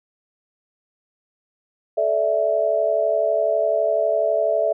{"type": "chord", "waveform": "sine", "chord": "A suspended fourth", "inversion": "none", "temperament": "equal with one note detuned", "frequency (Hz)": [434.9, 587.3, 659.3], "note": ["A4", "D5", "E5"], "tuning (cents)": [-20, 0, 0], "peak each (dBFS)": [-25, -22, -19], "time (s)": [1.97, 4.73], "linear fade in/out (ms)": 10, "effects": []}